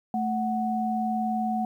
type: tone pair together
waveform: sine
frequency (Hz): 220.2 / 740.7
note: A3 / F#5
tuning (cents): +2 / +2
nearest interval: octave + major sixth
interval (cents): 2100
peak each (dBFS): -27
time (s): 0.14-1.65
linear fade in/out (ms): 2
effects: 10-bit